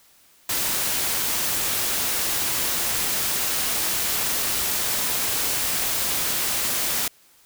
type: noise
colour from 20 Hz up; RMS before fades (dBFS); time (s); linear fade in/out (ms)
white; -24; 0.49-7.08; 5
effects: white hiss -56 dBFS RMS until 7.45 s